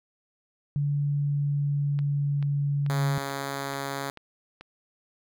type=tone with pitch glide; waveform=sine; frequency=144 to 142.59 Hz; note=D3 to C#3; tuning=-34 to +49 cents; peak=-23 dBFS; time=0.76-3.18 s; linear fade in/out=0 ms; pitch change=-17 cents; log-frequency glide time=0.95-2.71 s
type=click train; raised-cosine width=0.3 ms; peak=-27 dBFS; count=7; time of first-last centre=1.99-4.61 s; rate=2.29 Hz
type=tone; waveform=5% pulse; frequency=138.59 Hz; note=C#3; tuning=in tune; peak=-19 dBFS; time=2.9-4.1 s; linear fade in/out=0 ms
effects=none